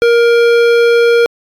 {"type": "tone with hard clipping", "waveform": "triangle", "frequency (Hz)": 470, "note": "A#4", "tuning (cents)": 14, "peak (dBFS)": -8, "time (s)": [0.02, 1.26], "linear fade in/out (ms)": 0, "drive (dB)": 18, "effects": ["AAC 64 kbps"]}